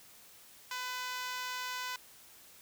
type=tone with high-pass filter; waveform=5% pulse; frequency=502 Hz; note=B4; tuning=28 cents sharp; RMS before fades=-39 dBFS; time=0.71-1.96 s; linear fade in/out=2 ms; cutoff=1100 Hz; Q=2.9; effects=white hiss -57 dBFS RMS until 2.61 s